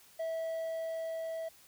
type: tone with level ramp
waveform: triangle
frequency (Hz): 652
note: E5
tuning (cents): -19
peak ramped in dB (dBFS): -31 to -34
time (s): 0.19-1.49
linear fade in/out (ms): 10
effects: white hiss -60 dBFS RMS until 1.67 s